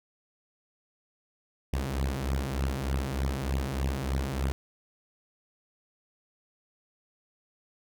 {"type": "beating tone pair", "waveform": "sawtooth", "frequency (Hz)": [65.5, 68.8], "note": ["C2", "C#2"], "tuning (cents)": [2, -12], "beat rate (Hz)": 3.3, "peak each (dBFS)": -27, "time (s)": [1.73, 4.52], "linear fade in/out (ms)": 0, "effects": []}